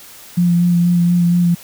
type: tone with vibrato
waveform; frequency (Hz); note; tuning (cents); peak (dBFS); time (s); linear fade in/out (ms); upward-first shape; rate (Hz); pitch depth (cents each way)
sine; 174.2; F3; -4; -10; 0.37-1.55; 10; sine; 4.2; 19
effects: white hiss -39 dBFS RMS until 1.63 s